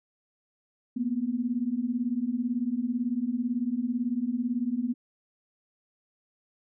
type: beating tone pair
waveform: sine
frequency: 231.2 / 249.2 Hz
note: A#3 / B3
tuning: -14 / +16 cents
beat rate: 18 Hz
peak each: -30 / -28 dBFS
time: 0.96-4.94 s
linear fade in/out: 10 ms
effects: none